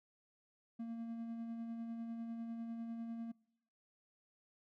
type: tone with tremolo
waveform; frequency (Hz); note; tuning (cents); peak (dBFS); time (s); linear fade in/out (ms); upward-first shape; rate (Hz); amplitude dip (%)
triangle; 230; A#3; -23; -38; 0.79-3.32; 10; sine; 10; 30
effects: noise-tail reverb RT60 0.8 s tail -25 dB re dry